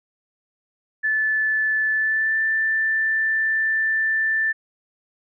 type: tone with pitch glide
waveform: sine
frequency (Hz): 1743 to 1770.4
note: A6 to A6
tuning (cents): -17 to +10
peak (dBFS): -18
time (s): 1.03-4.53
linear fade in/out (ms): 20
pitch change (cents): +27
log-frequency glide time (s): 1.92-2.39
effects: none